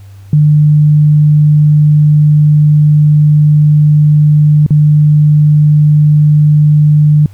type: tone with dropouts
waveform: sine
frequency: 150 Hz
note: D3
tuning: 37 cents sharp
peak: -3 dBFS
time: 0.33-7.26 s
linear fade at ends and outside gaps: 2 ms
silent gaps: 4.664-4.706 s
effects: added 98 Hz sine -30 dBFS peak until 7.33 s + pink hiss -48 dBFS RMS until 7.33 s